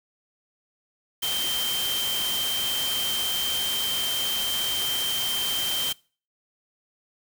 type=tone in noise; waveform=sine; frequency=3136 Hz; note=G7; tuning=in tune; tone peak=-26 dBFS; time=1.22-5.93 s; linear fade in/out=10 ms; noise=white; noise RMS=-30 dBFS; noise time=1.22-5.93 s; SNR=+1 dB; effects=noise-tail reverb RT60 0.4 s tail -24 dB re dry